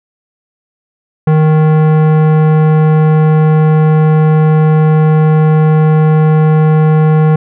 sine tone with tanh clipping, 155.56 Hz, D#3, in tune, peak -7 dBFS, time 1.27-7.36 s, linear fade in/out 5 ms, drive 17 dB, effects none

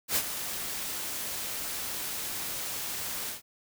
white noise with ADSR envelope, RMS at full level -25 dBFS, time 0.08-3.42 s, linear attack 84 ms, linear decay 52 ms, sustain -10 dB, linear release 130 ms, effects none

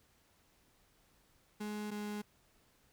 35% pulse tone pair in turn, 210 / 208.4 Hz, G#3 / G#3, +19 / +6 cents, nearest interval unison, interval 13 cents, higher first, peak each -37 / -37 dBFS, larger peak neither, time 1.6-1.91 / 1.91-2.22 s, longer neither, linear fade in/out 10 ms, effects pink hiss -70 dBFS RMS until 2.92 s

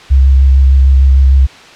sine tone with vibrato, 67 Hz, C2, 42 cents sharp, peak -3 dBFS, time 0.1-1.47 s, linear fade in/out 20 ms, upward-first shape sine, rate 6.6 Hz, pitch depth 22 cents each way, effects white hiss -35 dBFS RMS until 1.75 s + low-pass 4000 Hz 12 dB/octave

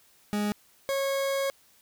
40% pulse tone pair in turn, 207.7 / 547.8 Hz, G#3 / C#5, 0 / -21 cents, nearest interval octave + perfect fourth, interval 1679 cents, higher second, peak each -25 dBFS, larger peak neither, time 0.33-0.52 / 0.89-1.5 s, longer second, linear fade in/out 0 ms, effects white hiss -61 dBFS RMS until 1.81 s

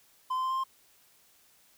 triangle tone with pitch steps, 1028 / 1035.2 / 1042.4 / 1049.6 / 1056.9 Hz, C6 / C6 / C6 / C6 / C6, -31 / -19 / -7 / +5 / +17 cents, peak -26 dBFS, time 0.3-0.64 s, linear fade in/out 10 ms, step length 68 ms, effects white hiss -63 dBFS RMS until 1.77 s

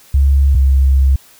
sine tone pair in turn, 69 / 67.27 Hz, C#2 / C2, -7 / +49 cents, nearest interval unison, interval 44 cents, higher first, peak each -7 dBFS, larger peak neither, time 0.14-0.55 / 0.55-1.16 s, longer second, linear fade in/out 5 ms, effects white hiss -45 dBFS RMS until 1.39 s

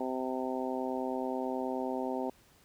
harmonic tone, 129.4 Hz, C3, 19 cents flat, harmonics 2 / 3 / 4 / 5 / 6 / 7, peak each -36 / -38 / -39 / -40 / -41 / -41 dBFS, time 0-2.3 s, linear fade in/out 5 ms, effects pink hiss -63 dBFS RMS until 2.64 s

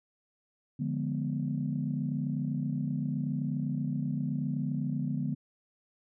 sine chord, D diminished seventh, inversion none, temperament equal, 146.83 / 174.61 / 207.7 / 246.9 Hz, D3 / F3 / Ab3 / Cb4, 0 / 0 / 0 / 0 cents, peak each -32 / -37 / -36 / -34 dBFS, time 0.79-5.35 s, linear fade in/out 10 ms, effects tanh soft clip ceiling -19 dBFS

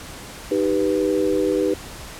sine chord, Eb augmented, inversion none, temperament equal, 311.1 / 392 / 493.9 Hz, Eb4 / G4 / B4, 0 / 0 / 0 cents, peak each -22 / -21 / -22 dBFS, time 0.51-1.74 s, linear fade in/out 5 ms, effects pink hiss -37 dBFS RMS until 2.19 s + low-pass 12000 Hz 12 dB/octave

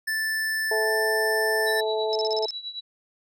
square tone with pitch glide, 1760 to 1771.2 Hz, A6 to A6, 0 to +11 cents, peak -25 dBFS, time 0.07-1.81 s, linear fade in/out 10 ms, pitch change +11 cents, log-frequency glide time 0.83-0.9 s
harmonic tone, 217.9 Hz, A3, 17 cents flat, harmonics 2 / 3 / 4, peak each -25 / -29 / -31 dBFS, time 0.71-2.46 s, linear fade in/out 5 ms
sine tone with tremolo, 3924 Hz, B7, 12 cents flat, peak -29 dBFS, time 1.66-2.81 s, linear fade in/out 20 ms, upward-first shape triangle, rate 9.1 Hz, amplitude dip 85%
sine tone bursts, 5240 Hz, E8, 11 cents flat, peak -27 dBFS, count 7, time 2.13-2.507 s, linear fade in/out 0 ms, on 23 ms, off 36 ms
effects none

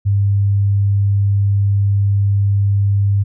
sine tone, 100 Hz, G2, 35 cents sharp, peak -11 dBFS, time 0.05-3.24 s, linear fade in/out 20 ms, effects none

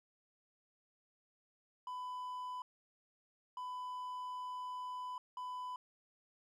triangle tone bursts at uneven times, 1000 Hz, B5, 21 cents sharp, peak -39 dBFS, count 3, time 1.87-2.62 / 3.57-5.18 / 5.37-5.76 s, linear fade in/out 2 ms, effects none

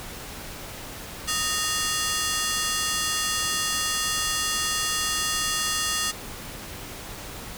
10% pulse ring-modulated tone, 1546 Hz, G6, 24 cents flat, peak -12 dBFS, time 1.27-6.12 s, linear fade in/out 20 ms, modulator 295 Hz, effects pink hiss -38 dBFS RMS until 7.57 s

